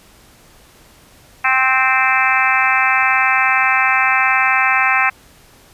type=harmonic tone with a mistuned harmonic; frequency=260.8 Hz; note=C4; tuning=5 cents flat; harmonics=3 / 4 / 5 / 6 / 7 / 8 / 9 / 10; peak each=-20 / -20 / -20 / -20 / -20 / -20 / -20 / -20 dBFS; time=1.44-5.1 s; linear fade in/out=10 ms; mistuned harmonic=4; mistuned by=+18 cents; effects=pink hiss -47 dBFS RMS until 5.73 s + resampled to 32000 Hz